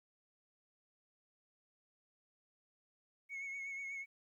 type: tone with vibrato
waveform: sine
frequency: 2200 Hz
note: C#7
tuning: 14 cents flat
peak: -39 dBFS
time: 3.29-4.06 s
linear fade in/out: 50 ms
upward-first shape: triangle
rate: 8.2 Hz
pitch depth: 38 cents each way
effects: tanh soft clip ceiling -40 dBFS + 13-bit